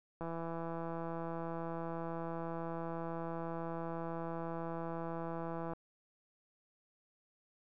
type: click train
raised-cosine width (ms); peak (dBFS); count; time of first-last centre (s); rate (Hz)
1; -28; 918; 0.21-5.734; 166
effects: none